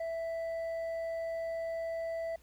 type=tone with hard clipping; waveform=sine; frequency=660 Hz; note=E5; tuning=2 cents sharp; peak=-35 dBFS; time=0-2.36 s; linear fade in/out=5 ms; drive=4 dB; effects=added 60 Hz sine -61 dBFS peak until 2.42 s + pink hiss -66 dBFS RMS until 2.42 s